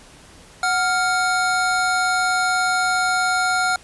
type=tone pair together; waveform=square; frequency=740 / 1396.9 Hz; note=F#5 / F6; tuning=0 / 0 cents; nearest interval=major seventh; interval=1100 cents; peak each=-22 / -20 dBFS; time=0.63-3.76 s; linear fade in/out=2 ms; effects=pink hiss -46 dBFS RMS until 3.83 s + resampled to 24000 Hz